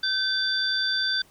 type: tone cluster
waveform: sine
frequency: 1541 / 3529 / 4689 Hz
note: G6 / A7 / D8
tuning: -30 / +4 / -4 cents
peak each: -27 dBFS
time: 0.03-1.22 s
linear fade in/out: 5 ms
effects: pink hiss -57 dBFS RMS until 1.3 s